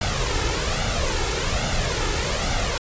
pink noise with flanger, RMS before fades -23 dBFS, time 0.01-2.78 s, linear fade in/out 5 ms, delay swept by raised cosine 1.4 to 2.32 ms, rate 1.2 Hz, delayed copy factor +0.6, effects resampled to 16000 Hz

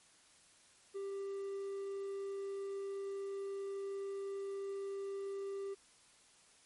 triangle tone, 394.2 Hz, G4, 10 cents sharp, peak -37 dBFS, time 0.94-5.75 s, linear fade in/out 20 ms, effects white hiss -65 dBFS RMS until 6.65 s + MP3 48 kbps

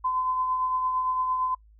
sine tone with tremolo, 1022 Hz, C6, 41 cents flat, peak -22 dBFS, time 0.04-1.55 s, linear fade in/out 10 ms, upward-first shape triangle, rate 8.8 Hz, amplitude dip 40%, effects noise-tail reverb RT60 0.1 s tail -24 dB re dry + added 53 Hz sine -52 dBFS peak until 1.79 s

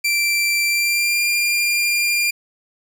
sawtooth tone with pitch glide, 2349 to 2396 Hz, D7 to D7, 0 to +34 cents, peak -13 dBFS, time 0.04-2.31 s, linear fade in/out 10 ms, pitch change +34 cents, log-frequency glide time 0.66-1.22 s, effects none

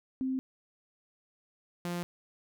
sine / sawtooth tone pair in turn, 261.6 / 174.6 Hz, C4 / F3, 0 / 0 cents, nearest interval perfect fifth, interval 700 cents, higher first, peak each -29 / -29 dBFS, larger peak neither, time 0.21-0.39 / 1.85-2.03 s, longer neither, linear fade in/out 0 ms, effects none

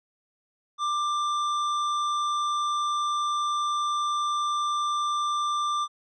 sine tone with hard clipping, 1185 Hz, D6, 15 cents sharp, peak -26 dBFS, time 0.78-5.88 s, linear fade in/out 50 ms, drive 10 dB, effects resampled to 24000 Hz

